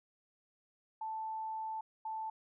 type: tone bursts at uneven times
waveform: sine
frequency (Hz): 880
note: A5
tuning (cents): 0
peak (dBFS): -37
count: 2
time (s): 1.01-1.81 / 2.05-2.3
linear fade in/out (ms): 5
effects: none